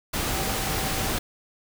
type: tone in noise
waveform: sine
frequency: 771 Hz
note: G5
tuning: 29 cents flat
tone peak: -36 dBFS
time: 0.28-1.09 s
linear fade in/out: 10 ms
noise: pink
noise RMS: -27 dBFS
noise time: 0.13-1.19 s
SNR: -12 dB
effects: none